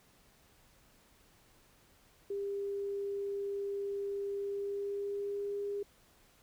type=tone with pitch glide; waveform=sine; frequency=400 to 405.1 Hz; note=G4 to G#4; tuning=+35 to -43 cents; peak=-34 dBFS; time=2.3-5.83 s; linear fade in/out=5 ms; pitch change=+22 cents; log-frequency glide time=4.36-5.61 s; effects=pink hiss -65 dBFS RMS until 6.42 s